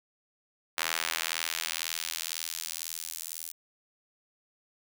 square tone with high-pass filter sweep, 41 Hz, E1, 9 cents flat, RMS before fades -35 dBFS, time 0.77-3.52 s, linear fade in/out 10 ms, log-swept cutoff 1500 to 8700 Hz, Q 0.76, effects none

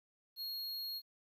square tone, 4288 Hz, C8, 42 cents sharp, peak -40 dBFS, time 0.36-1.02 s, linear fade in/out 50 ms, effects 12-bit

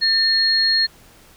sine tone pair together, 1798 / 4280 Hz, A6 / C8, +37 / +38 cents, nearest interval octave + minor third, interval 1501 cents, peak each -21 / -15 dBFS, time 0.01-0.87 s, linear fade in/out 20 ms, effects pink hiss -49 dBFS RMS until 1.36 s

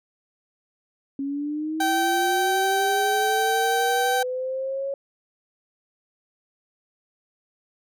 sine linear sweep, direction up, 273.2 to 554.4 Hz, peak -25 dBFS, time 1.19-4.94 s, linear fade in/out 2 ms
30% pulse tone with vibrato, 775 Hz, G5, 20 cents flat, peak -18 dBFS, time 1.8-4.23 s, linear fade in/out 5 ms, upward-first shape sine, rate 12 Hz, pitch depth 8 cents each way
effects none

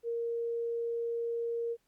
sine tone, 466.3 Hz, A#4, 1 cent sharp, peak -31 dBFS, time 0.03-1.77 s, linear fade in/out 50 ms, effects pink hiss -75 dBFS RMS until 1.87 s + Opus 48 kbps

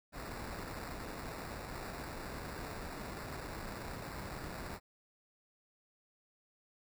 pink noise with sample-and-hold, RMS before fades -44 dBFS, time 0.12-4.8 s, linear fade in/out 50 ms, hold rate 3150 Hz, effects none

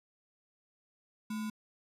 sine tone with sample-and-hold, 216.3 Hz, A3, 29 cents flat, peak -34 dBFS, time 1.3-1.5 s, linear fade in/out 5 ms, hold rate 1225 Hz, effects resampled to 32000 Hz

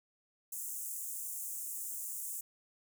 pink high-pass noise, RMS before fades -41 dBFS, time 0.52-2.41 s, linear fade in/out 5 ms, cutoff 7000 Hz, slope 48 dB/octave, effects none

